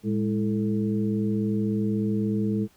harmonic tone with a mistuned harmonic, 110 Hz, A2, in tune, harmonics 1 / 2 / 3 / 4, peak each -30 / -24 / -31 / -33 dBFS, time 0.03-2.68 s, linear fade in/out 50 ms, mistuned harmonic 2, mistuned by -110 cents, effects pink hiss -60 dBFS RMS until 2.76 s

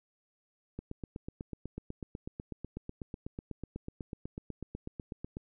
click train, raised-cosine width 3 ms, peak -26 dBFS, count 38, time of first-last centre 0.79-5.369 s, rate 8.08 Hz, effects none

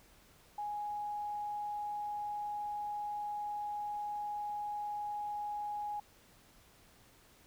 sine tone, 830.6 Hz, G#5, in tune, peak -36 dBFS, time 0.58-6 s, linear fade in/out 5 ms, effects pink hiss -63 dBFS RMS until 7.46 s

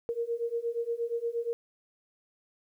sine beating tone pair, 462.9 / 471.4 Hz, A#4 / A#4, -12 / +19 cents, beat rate 8.5 Hz, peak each -33 / -32 dBFS, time 0.09-1.53 s, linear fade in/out 0 ms, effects 11-bit

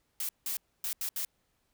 blue noise bursts at uneven times, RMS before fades -34 dBFS, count 5, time 0.2-0.29 / 0.46-0.57 / 0.84-0.93 / 1.01-1.09 / 1.16-1.25 s, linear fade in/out 2 ms, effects pink hiss -75 dBFS RMS until 1.73 s

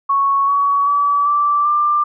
sine tone with pitch steps, 1108 / 1127.4 / 1147.1 / 1167.1 / 1187.5 Hz, C#6 / C#6 / D6 / D6 / D6, -1 / +29 / -41 / -11 / +19 cents, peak -12 dBFS, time 0.09-2.04 s, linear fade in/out 10 ms, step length 390 ms, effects none

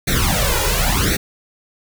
pink noise with flanger, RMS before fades -17 dBFS, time 0.07-1.17 s, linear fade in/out 10 ms, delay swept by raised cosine 0.49 to 2.09 ms, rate 0.93 Hz, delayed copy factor +1, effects none

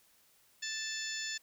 harmonic tone, 880 Hz, A5, in tune, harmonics 2 / 3 / 4 / 5 / 6 / 7 / 8, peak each -41 / -46 / -44 / -46 / -43 / -52 / -43 dBFS, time 0.62-1.38 s, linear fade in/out 10 ms, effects white hiss -67 dBFS RMS until 1.42 s

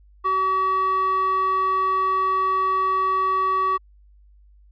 square tone with band-pass filter, 379.9 Hz, F#4, 46 cents sharp, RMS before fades -21 dBFS, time 0.24-3.78 s, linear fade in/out 20 ms, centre 1100 Hz, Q 4.8, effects added 50 Hz sine -49 dBFS peak until 4.71 s + resampled to 11025 Hz

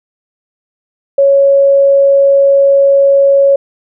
sine tone, 554.4 Hz, C#5, in tune, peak -4 dBFS, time 1.18-3.56 s, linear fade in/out 5 ms, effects none

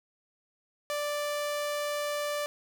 sawtooth tone, 587.3 Hz, D5, in tune, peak -26 dBFS, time 0.9-2.46 s, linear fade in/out 0 ms, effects none

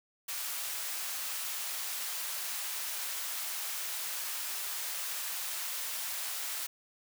white high-pass noise, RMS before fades -37 dBFS, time 0.28-6.67 s, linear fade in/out 10 ms, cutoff 800 Hz, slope 12 dB/octave, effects none

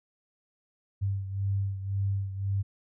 sine beating tone pair, 98 / 99.9 Hz, G2 / G2, 0 / +33 cents, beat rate 1.9 Hz, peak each -28 / -34 dBFS, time 1.01-2.63 s, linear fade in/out 20 ms, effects none

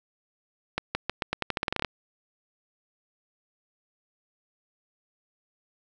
accelerating click train, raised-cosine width 0.3 ms, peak -10 dBFS, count 15, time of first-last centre 0.78-1.847 s, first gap 170 ms, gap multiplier 0.86, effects none

